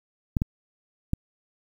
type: clicks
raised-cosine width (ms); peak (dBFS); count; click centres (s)
5; -11; 3; 0.368 / 0.419 / 1.134
effects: 8-bit